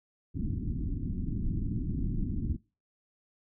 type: low-pass noise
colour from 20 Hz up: pink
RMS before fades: -32 dBFS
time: 0.34-2.57 s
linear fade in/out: 20 ms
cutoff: 300 Hz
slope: 48 dB/octave
effects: noise-tail reverb RT60 0.3 s tail -21 dB re dry